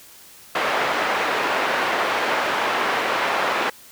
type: band-pass noise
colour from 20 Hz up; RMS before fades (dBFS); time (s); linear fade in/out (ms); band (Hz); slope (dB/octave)
pink; -22; 0.55-3.7; 5; 580 to 2200; 12
effects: white hiss -46 dBFS RMS until 3.91 s